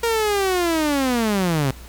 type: linear sweep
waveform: sawtooth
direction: down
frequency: 470 to 127.7 Hz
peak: -14 dBFS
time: 0.03-1.71 s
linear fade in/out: 5 ms
effects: added 60 Hz sine -38 dBFS peak until 1.88 s + pink hiss -44 dBFS RMS until 1.88 s